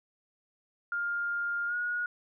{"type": "tone with pitch glide", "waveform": "sine", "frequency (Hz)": [1406, 1446.4], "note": ["F6", "F#6"], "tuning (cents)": [11, -40], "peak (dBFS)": -29, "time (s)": [0.92, 2.06], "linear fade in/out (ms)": 2, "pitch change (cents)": 49, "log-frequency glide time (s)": [1.67, 1.75], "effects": []}